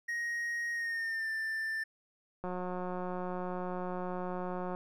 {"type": "tone with pitch glide", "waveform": "triangle", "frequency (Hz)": [1878, 1778.7], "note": ["A#6", "A6"], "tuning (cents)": [12, 18], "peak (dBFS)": -31, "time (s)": [0.08, 1.84], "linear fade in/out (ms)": 10, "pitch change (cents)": -94, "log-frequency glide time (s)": [0.72, 1.3]}
{"type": "click train", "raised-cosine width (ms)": 1, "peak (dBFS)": -25, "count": 419, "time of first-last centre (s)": [2.44, 4.749], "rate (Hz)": 181}
{"effects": []}